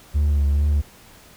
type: tone with vibrato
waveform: triangle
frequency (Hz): 72.4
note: D2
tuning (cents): -24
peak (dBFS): -13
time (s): 0.14-0.82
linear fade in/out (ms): 20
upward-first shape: sine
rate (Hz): 2.3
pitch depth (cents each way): 39
effects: tanh soft clip ceiling -9 dBFS + pink hiss -48 dBFS RMS until 1.36 s